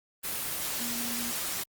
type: tone in noise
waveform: sine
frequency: 237.3 Hz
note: A#3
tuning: 31 cents sharp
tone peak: -37 dBFS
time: 0.79-1.32 s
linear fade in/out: 20 ms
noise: white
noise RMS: -33 dBFS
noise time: 0.23-1.64 s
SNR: -7 dB
effects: Opus 24 kbps